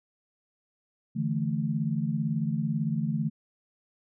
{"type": "chord", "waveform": "sine", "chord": "D suspended second", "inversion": "none", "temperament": "equal", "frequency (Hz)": [146.83, 164.81, 220], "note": ["D3", "E3", "A3"], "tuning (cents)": [0, 0, 0], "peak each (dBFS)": -30, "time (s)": [1.15, 3.3], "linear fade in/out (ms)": 20, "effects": []}